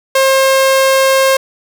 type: tone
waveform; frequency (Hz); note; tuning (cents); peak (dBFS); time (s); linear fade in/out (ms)
sawtooth; 534; C5; +35; -4; 0.15-1.37; 5
effects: none